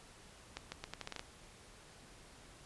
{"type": "accelerating click train", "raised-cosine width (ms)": 0.2, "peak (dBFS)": -24, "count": 9, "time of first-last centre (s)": [0.57, 1.194], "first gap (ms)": 150, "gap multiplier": 0.8, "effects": ["pink hiss -58 dBFS RMS until 2.65 s", "resampled to 24000 Hz"]}